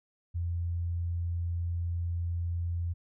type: tone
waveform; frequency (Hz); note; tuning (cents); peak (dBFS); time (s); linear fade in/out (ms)
sine; 85.8; F2; -30; -29; 0.34-2.94; 20
effects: none